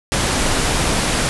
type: low-pass noise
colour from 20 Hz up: pink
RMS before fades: -18 dBFS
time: 0.12-1.29 s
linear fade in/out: 0 ms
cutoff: 11000 Hz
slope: 96 dB/octave
effects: none